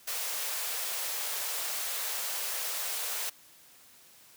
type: high-pass noise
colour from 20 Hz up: white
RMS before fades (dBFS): -34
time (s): 0.07-3.3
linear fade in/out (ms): 10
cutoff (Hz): 440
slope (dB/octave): 48
effects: white hiss -57 dBFS RMS until 4.36 s + high-pass 60 Hz 12 dB/octave